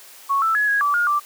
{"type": "tone with pitch steps", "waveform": "sine", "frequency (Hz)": [1108, 1324, 1689, 1654, 1157, 1423, 1173], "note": ["C#6", "E6", "G#6", "G#6", "D6", "F6", "D6"], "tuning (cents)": [-1, 7, 29, -8, -26, 32, -2], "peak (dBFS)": -16, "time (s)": [0.29, 1.2], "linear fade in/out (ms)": 20, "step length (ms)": 130, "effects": ["white hiss -44 dBFS RMS until 1.25 s", "high-pass 400 Hz 12 dB/octave"]}